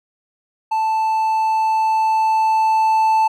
triangle tone with level ramp, 880 Hz, A5, in tune, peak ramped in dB -14 to -10 dBFS, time 0.71-3.28 s, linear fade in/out 10 ms, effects none

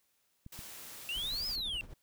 clicks, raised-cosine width 5 ms, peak -35 dBFS, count 2, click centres 0.464 / 0.591 s
white noise, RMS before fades -48 dBFS, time 0.52-1.56 s, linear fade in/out 5 ms
triangle exponential two-way sweep, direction up then down, 2683 to 5200 to 2683 Hz, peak -33 dBFS, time 1.09-1.81 s, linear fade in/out 0 ms, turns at 1.47 s
brown noise with tremolo, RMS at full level -45 dBFS, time 1.15-1.94 s, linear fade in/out 5 ms, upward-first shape sine, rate 12 Hz, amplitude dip 65%
effects white hiss -75 dBFS RMS until 2.02 s

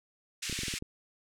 pink band-pass noise, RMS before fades -37 dBFS, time 0.42-0.79 s, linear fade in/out 10 ms, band 2000 to 9200 Hz, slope 24 dB/octave
clicks, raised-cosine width 3 ms, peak -26 dBFS, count 7, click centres 0.497 / 0.527 / 0.59 / 0.634 / 0.682 / 0.739 / 0.824 s
effects none

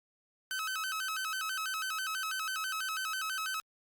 sawtooth tone with vibrato, 1404 Hz, F6, 9 cents sharp, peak -30 dBFS, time 0.51-3.6 s, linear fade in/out 0 ms, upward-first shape square, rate 6.1 Hz, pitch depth 150 cents each way, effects Opus 48 kbps

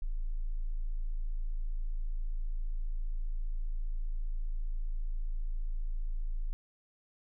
sine tone, 27.46 Hz, A0, 3 cents flat, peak -30 dBFS, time 0.02-6.53 s, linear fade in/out 0 ms, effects none

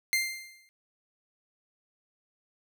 sawtooth tone with exponential decay, 2097 Hz, C7, 3 cents sharp, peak -19 dBFS, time 0.13-0.69 s, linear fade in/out 0 ms, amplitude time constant 120 ms, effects none

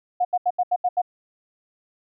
sine tone bursts, 721 Hz, F#5, 45 cents flat, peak -17 dBFS, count 7, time 0.2-1.018 s, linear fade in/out 10 ms, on 50 ms, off 78 ms, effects none

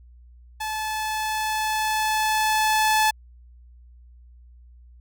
sawtooth tone with level ramp, 866 Hz, A5, 28 cents flat, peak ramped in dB -23 to -13 dBFS, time 0.6-3.11 s, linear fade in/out 10 ms, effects added 60 Hz sine -46 dBFS peak until 5 s

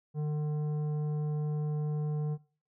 sine tone with tanh clipping, 150.4 Hz, D3, 42 cents sharp, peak -31 dBFS, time 0.14-2.38 s, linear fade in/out 50 ms, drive 10 dB, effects noise-tail reverb RT60 0.4 s tail -20 dB re dry

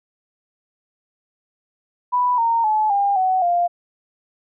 sine tone with pitch steps, 987.8 / 921.6 / 859.9 / 802.3 / 748.6 / 698.5 Hz, B5 / A#5 / A5 / G5 / F#5 / F5, 0 / -20 / -40 / +40 / +20 / 0 cents, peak -15 dBFS, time 2.12-3.68 s, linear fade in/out 20 ms, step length 260 ms, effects none

